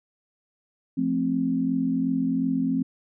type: chord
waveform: sine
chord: F major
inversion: none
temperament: equal with one note detuned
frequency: 174.61 / 220 / 262.8 Hz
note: F3 / A3 / C4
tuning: 0 / 0 / +8 cents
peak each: -29 / -29 / -23 dBFS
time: 0.97-2.83 s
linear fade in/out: 10 ms
effects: none